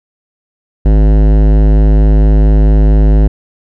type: tone with hard clipping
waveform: sine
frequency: 52.2 Hz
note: G#1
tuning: 10 cents sharp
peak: -6 dBFS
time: 0.85-3.28 s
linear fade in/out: 10 ms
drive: 17 dB
effects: none